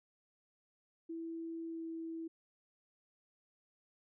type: tone with pitch glide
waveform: sine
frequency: 329.6 to 327.3 Hz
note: E4 to E4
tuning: 0 to -12 cents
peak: -40 dBFS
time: 1.09-2.28 s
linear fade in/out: 10 ms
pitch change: -12 cents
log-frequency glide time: 1.67-1.84 s
effects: none